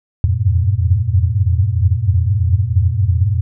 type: tone cluster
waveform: sine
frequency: 83.9 / 87 / 95.7 / 100 / 117.8 Hz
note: E2 / F2 / G2 / G2 / A#2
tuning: +31 / -6 / -41 / +35 / +19 cents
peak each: -18 dBFS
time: 0.24-3.41 s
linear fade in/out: 0 ms
effects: none